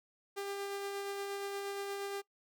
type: tone with tremolo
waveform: sawtooth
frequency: 398.7 Hz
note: G4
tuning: 29 cents sharp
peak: -33 dBFS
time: 0.36-2.22 s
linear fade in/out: 20 ms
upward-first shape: sine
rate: 8.5 Hz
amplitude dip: 25%
effects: noise-tail reverb RT60 0.1 s tail -21 dB re dry